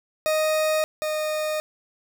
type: tone pair in turn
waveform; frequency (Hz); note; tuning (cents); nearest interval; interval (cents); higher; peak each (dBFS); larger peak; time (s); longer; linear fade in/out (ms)
40% pulse; 622.3 / 615.9; D#5 / D#5; 0 / -18; unison; 18; first; -19 / -23; first; 0.26-0.84 / 1.02-1.6; neither; 0
effects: none